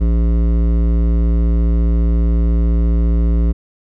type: tone with hard clipping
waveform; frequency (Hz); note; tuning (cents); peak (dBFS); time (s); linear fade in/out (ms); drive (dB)
triangle; 57.2; A#1; -32; -13; 0-3.53; 20; 17
effects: none